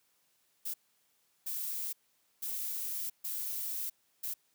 violet noise bursts at uneven times, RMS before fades -37 dBFS, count 5, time 0.65-0.74 / 1.46-1.93 / 2.42-3.1 / 3.24-3.9 / 4.23-4.34 s, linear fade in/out 10 ms, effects white hiss -73 dBFS RMS until 4.54 s + high-pass 100 Hz 12 dB/octave

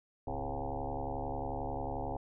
sine tone with frequency modulation, 404.6 Hz, G#4, 45 cents flat, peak -34 dBFS, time 0.27-2.17 s, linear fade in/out 5 ms, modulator 71.2 Hz, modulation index 6.4, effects none

